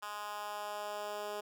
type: tone with high-pass filter sweep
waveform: 10% pulse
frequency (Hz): 207.7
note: G#3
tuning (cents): 0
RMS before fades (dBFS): -41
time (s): 0.02-1.41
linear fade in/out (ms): 10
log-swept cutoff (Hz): 1100 to 450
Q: 1.8
effects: none